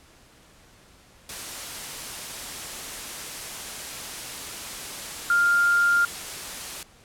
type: tone in noise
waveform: sine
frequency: 1400 Hz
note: F6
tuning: 4 cents sharp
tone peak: -17 dBFS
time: 5.3-6.05 s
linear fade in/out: 2 ms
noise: white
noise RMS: -35 dBFS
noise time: 1.29-6.83 s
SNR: +15 dB
effects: pink hiss -54 dBFS RMS until 7.04 s + low-pass 11000 Hz 12 dB/octave